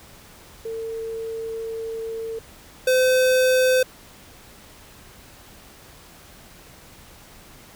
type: tone pair in turn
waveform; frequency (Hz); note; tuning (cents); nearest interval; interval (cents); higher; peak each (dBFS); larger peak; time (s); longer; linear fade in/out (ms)
sine / square; 451 / 512.3; A4 / C5; +43 / -37; major second; 220; second; -27 / -16; second; 0.65-2.39 / 2.87-3.83; first; 5
effects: pink hiss -47 dBFS RMS until 7.75 s